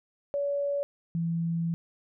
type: tone pair in turn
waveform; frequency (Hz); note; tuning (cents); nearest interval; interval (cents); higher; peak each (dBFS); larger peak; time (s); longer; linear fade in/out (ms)
sine; 568 / 167.07; C#5 / E3; +42 / +24; octave + major sixth; 2118; first; -26; neither; 0.34-0.83 / 1.15-1.74; second; 0
effects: none